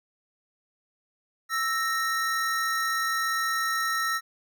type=tone pair together; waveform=square; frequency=1321 / 1857.6 Hz; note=E6 / A#6; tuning=+3 / -7 cents; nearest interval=tritone; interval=590 cents; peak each=-28 / -29 dBFS; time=1.49-4.21 s; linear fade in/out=50 ms; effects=none